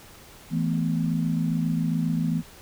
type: chord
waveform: sine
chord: E suspended fourth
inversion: none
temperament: just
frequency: 164.81 / 219.8 / 247.2 Hz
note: E3 / A3 / B3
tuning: 0 / -2 / +2 cents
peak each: -24 / -29 / -28 dBFS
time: 0.5-2.43 s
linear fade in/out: 50 ms
effects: pink hiss -48 dBFS RMS until 2.61 s